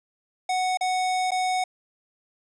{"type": "tone with dropouts", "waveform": "square", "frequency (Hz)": 740, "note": "F#5", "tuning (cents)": 0, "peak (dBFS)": -23, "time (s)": [0.49, 1.64], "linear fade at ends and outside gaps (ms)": 5, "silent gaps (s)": [[0.773, 0.809], [1.308, 1.317]], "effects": ["resampled to 22050 Hz", "10-bit"]}